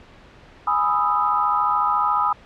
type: chord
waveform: sine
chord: E major seventh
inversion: first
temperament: equal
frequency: 830.6 / 987.8 / 1244.5 / 1318.5 Hz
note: G#5 / B5 / D#6 / E6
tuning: 0 / 0 / 0 / 0 cents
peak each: -24 / -23 / -20 / -26 dBFS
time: 0.67-2.33 s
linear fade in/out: 5 ms
effects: pink hiss -47 dBFS RMS until 2.45 s + low-pass 3000 Hz 12 dB/octave